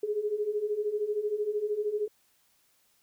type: beating tone pair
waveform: sine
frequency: 410 / 423 Hz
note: G#4 / G#4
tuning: -22 / +32 cents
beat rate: 13 Hz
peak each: -33 / -29 dBFS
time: 0.03-2.08 s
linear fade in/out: 5 ms
effects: white hiss -68 dBFS RMS until 3.02 s